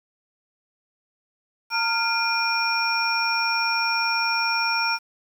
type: tone cluster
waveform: sine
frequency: 915 / 1397 / 2410 / 5490 Hz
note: A#5 / F6 / D7 / F8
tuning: -32 / 0 / +44 / -31 cents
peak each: -26 dBFS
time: 1.7-4.99 s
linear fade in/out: 50 ms
effects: 8-bit